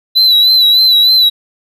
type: tone with vibrato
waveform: triangle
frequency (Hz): 3979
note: B7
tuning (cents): +12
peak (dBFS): -4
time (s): 0.15-1.3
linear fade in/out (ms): 20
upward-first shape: sine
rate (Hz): 3.3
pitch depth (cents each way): 53
effects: none